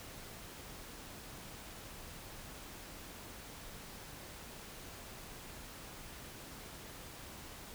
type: silence
effects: pink hiss -50 dBFS RMS until 7.74 s